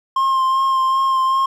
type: tone with vibrato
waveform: triangle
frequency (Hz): 1061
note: C6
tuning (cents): +24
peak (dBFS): -12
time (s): 0.16-1.46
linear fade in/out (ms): 5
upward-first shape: sine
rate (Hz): 2.6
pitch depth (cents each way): 19
effects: none